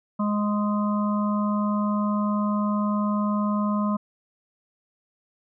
harmonic tone, 207.7 Hz, G#3, in tune, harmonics 1 / 3 / 5 / 6, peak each -22 / -33 / -30 / -34 dBFS, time 0.19-3.97 s, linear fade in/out 10 ms, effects none

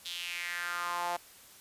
sawtooth tone with high-pass filter sweep, 174.61 Hz, F3, in tune, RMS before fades -36 dBFS, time 0.05-1.17 s, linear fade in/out 10 ms, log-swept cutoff 3600 to 740 Hz, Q 3.9, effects white hiss -55 dBFS RMS until 1.6 s + resampled to 32000 Hz

